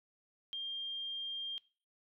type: tone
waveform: sine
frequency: 3200 Hz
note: G7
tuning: 35 cents sharp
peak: -37 dBFS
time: 0.53-1.58 s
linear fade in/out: 0 ms
effects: noise-tail reverb RT60 0.4 s tail -20 dB re dry